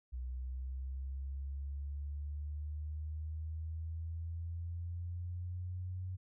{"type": "linear sweep", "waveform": "sine", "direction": "up", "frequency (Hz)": [62.2, 92.5], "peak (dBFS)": -38, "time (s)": [0.12, 6.17], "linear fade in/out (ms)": 20, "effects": []}